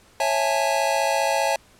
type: chord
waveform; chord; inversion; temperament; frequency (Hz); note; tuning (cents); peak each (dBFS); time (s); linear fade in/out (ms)
square; A major seventh; first; just; 550 / 660 / 825 / 880; C#5 / E5 / G#5 / A5; -14 / +2 / -12 / 0; -26; 0.2-1.56; 2
effects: pink hiss -54 dBFS RMS until 1.79 s + low-pass 11000 Hz 12 dB/octave